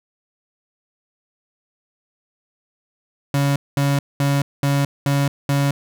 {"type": "tone bursts", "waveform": "35% pulse", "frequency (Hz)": 140.7, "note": "C#3", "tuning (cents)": 26, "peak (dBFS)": -14, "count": 6, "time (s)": [3.34, 5.71], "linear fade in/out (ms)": 2, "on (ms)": 220, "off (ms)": 210, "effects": []}